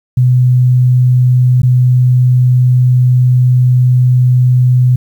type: tone with dropouts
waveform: sine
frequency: 125.6 Hz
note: B2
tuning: 30 cents sharp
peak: -5 dBFS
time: 0.17-4.96 s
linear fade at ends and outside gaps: 5 ms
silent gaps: 1.619-1.631 s
effects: 7-bit